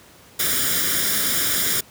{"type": "noise with comb filter", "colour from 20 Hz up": "white", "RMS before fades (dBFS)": -21, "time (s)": [0.39, 1.81], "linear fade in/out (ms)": 10, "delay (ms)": 0.57, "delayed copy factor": 0.75, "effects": ["pink hiss -48 dBFS RMS until 1.9 s", "high-pass 80 Hz 12 dB/octave"]}